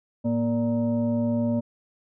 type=tone with frequency modulation; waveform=sine; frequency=236.3 Hz; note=A#3; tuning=24 cents sharp; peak=-21 dBFS; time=0.24-1.61 s; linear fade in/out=20 ms; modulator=348 Hz; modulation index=0.8; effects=none